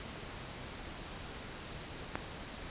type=click; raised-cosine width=0.5 ms; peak=-18 dBFS; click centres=2.155 s; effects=pink hiss -45 dBFS RMS until 2.7 s + resampled to 8000 Hz